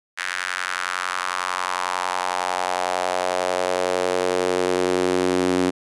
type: tone with high-pass filter sweep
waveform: sawtooth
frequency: 91 Hz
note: F#2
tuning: 28 cents flat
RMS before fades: -23 dBFS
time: 0.17-5.71 s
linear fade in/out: 20 ms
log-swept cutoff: 1700 to 290 Hz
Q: 2.7
effects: resampled to 24000 Hz